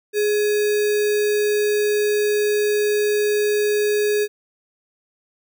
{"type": "tone with sample-and-hold", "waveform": "sine", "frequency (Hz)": 417.8, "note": "G#4", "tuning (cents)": 10, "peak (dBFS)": -16, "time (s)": [0.13, 4.28], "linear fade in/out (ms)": 50, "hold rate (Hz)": 2100, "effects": []}